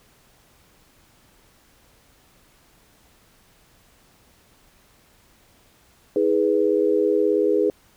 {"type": "chord", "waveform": "sine", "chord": "G# minor", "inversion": "second", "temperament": "equal with one note detuned", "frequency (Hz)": [318.6, 415.3, 493.9], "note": ["D#4", "G#4", "B4"], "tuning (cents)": [41, 0, 0], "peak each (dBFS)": [-23, -19, -22], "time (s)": [6.16, 7.7], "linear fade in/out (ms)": 2, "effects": ["pink hiss -57 dBFS RMS until 7.96 s"]}